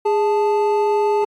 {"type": "tone pair together", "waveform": "triangle", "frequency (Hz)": [412.9, 875], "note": ["G#4", "A5"], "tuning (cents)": [-10, -10], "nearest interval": "octave + minor second", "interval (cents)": 1300, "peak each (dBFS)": [-14, -18], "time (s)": [0.05, 1.25], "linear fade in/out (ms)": 10, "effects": ["AAC 48 kbps"]}